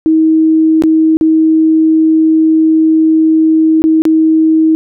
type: tone with dropouts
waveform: sine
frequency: 318 Hz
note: D#4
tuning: 38 cents sharp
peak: -5 dBFS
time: 0.06-4.75 s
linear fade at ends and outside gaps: 0 ms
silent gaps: 0.822-0.837 / 1.17-1.211 / 3.82-3.84 / 4.02-4.053 s
effects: none